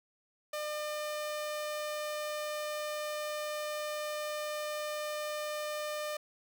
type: tone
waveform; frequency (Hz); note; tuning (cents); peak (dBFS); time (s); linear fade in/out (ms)
sawtooth; 602; D5; +43; -31; 0.53-6.17; 5
effects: none